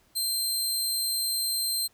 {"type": "tone", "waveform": "20% pulse", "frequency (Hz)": 4150, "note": "C8", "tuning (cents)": -15, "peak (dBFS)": -20, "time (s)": [0.15, 1.88], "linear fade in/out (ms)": 20, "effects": ["pink hiss -64 dBFS RMS until 1.93 s"]}